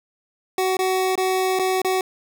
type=tone with dropouts; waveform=25% pulse; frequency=374.8 Hz; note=F#4; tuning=22 cents sharp; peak=-15 dBFS; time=0.58-2.01 s; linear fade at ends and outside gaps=2 ms; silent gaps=0.769-0.79 / 1.155-1.177 / 1.59-1.595 / 1.818-1.847 s; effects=none